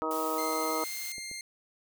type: harmonic tone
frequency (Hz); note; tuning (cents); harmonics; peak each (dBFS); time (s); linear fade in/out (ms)
158.1; D#3; +28; 2 / 3 / 4 / 5 / 6 / 7 / 8; -36 / -35 / -37 / -43 / -36 / -43 / -34; 0.02-0.84; 0
type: noise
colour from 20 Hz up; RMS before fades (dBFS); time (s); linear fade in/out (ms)
blue; -40; 0.11-1.12; 0
type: tone with pitch glide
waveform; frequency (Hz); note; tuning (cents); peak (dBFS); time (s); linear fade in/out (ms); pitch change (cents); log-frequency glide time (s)
15% pulse; 2093 to 2110; C7 to C7; 0 to +14; -31; 0.38-1.41; 2; +14; 0.64-0.89
type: clicks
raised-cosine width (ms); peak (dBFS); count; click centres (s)
2; -36; 2; 1.182 / 1.314
effects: none